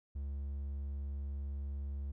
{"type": "tone", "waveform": "triangle", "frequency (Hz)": 69.9, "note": "C#2", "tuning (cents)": 15, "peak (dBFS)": -35, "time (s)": [0.15, 2.12], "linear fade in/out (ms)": 10, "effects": []}